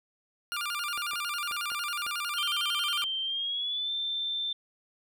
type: tone with vibrato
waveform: 20% pulse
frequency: 1294 Hz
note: E6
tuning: 32 cents flat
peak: -26 dBFS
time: 0.52-3.04 s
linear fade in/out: 0 ms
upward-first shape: square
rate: 11 Hz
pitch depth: 150 cents each way
type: clicks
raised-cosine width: 0.5 ms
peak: -30 dBFS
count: 5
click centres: 0.977 / 1.134 / 1.512 / 1.718 / 2.065 s
type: tone with pitch glide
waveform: sine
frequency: 3136 to 3561 Hz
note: G7 to A7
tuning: 0 to +20 cents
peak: -29 dBFS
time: 2.37-4.53 s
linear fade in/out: 5 ms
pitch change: +220 cents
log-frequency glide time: 3.23-3.91 s
effects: none